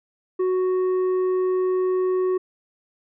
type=tone with tanh clipping; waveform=triangle; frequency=370 Hz; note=F#4; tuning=in tune; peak=-20 dBFS; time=0.39-2.38 s; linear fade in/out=10 ms; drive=10 dB; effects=none